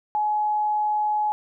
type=tone; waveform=sine; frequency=845 Hz; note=G#5; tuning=30 cents sharp; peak=-20 dBFS; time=0.15-1.32 s; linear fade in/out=0 ms; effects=none